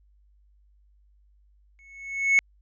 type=tone with exponential growth; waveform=triangle; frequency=2201 Hz; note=C#7; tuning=13 cents flat; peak=-12 dBFS; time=1.79-2.39 s; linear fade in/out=0 ms; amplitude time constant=130 ms; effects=added 50 Hz sine -57 dBFS peak until 2.61 s + resampled to 16000 Hz